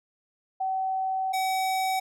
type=tone pair in turn; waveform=sine / square; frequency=761 / 758.1 Hz; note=F#5 / F#5; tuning=+48 / +42 cents; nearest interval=unison; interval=6 cents; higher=first; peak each=-25 / -25 dBFS; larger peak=neither; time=0.6-1.33 / 1.33-2 s; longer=first; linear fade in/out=10 ms; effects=none